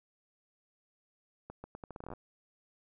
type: accelerating click train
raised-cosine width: 1 ms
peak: -30 dBFS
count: 14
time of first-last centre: 1.5-2.136 s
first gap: 140 ms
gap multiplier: 0.79
effects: none